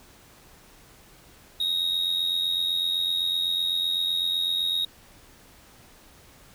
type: tone with amplitude modulation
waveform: triangle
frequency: 3757 Hz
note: A#7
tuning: 13 cents sharp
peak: -19 dBFS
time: 1.6-4.85 s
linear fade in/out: 5 ms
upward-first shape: sine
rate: 87.9 Hz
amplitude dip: 60%
effects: pink hiss -53 dBFS RMS until 6.54 s